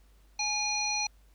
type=harmonic tone with a mistuned harmonic; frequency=838 Hz; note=G#5; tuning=15 cents sharp; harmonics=1 / 3 / 5 / 7; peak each=-35 / -33 / -33 / -33 dBFS; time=0.39-1.07 s; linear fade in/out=5 ms; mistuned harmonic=3; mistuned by=-45 cents; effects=added 50 Hz sine -57 dBFS peak until 1.34 s + pink hiss -68 dBFS RMS until 1.34 s